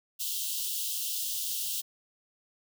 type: high-pass noise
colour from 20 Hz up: white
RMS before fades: -33 dBFS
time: 0.19-1.82 s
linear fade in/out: 20 ms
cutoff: 2800 Hz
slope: 96 dB/octave
effects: none